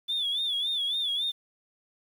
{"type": "tone with vibrato", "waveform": "sine", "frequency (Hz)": 3474, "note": "A7", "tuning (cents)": -23, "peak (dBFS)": -25, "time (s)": [0.08, 1.32], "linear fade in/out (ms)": 20, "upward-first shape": "sine", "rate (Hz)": 3.6, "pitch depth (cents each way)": 97, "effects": ["tanh soft clip ceiling -22 dBFS", "9-bit"]}